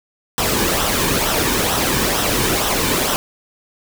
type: noise with flanger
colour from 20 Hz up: pink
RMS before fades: -18 dBFS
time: 0.38-3.16 s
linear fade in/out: 0 ms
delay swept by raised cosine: 0.43 to 1.53 ms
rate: 2.2 Hz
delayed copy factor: -0.55
effects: none